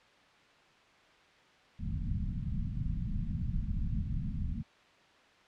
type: low-pass noise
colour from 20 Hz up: pink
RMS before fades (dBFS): -34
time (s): 1.79-4.63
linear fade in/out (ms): 20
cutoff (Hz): 220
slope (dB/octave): 48
effects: white hiss -61 dBFS RMS until 5.47 s + low-pass 3000 Hz 12 dB/octave